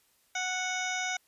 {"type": "harmonic tone", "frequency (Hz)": 738, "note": "F#5", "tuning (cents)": -5, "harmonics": [1, 2, 3, 4, 5, 7, 8, 9], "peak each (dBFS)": [-36, -36, -35, -44, -40, -47, -40, -42], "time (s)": [0.35, 1.17], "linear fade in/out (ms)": 5, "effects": ["white hiss -68 dBFS RMS until 1.27 s", "resampled to 32000 Hz"]}